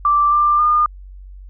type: tone with pitch steps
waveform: sine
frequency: 1173 / 1187 / 1214 Hz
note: D6 / D6 / D#6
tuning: -2 / +18 / -43 cents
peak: -11 dBFS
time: 0.05-0.86 s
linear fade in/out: 2 ms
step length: 270 ms
effects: added 47 Hz sine -34 dBFS peak until 1.49 s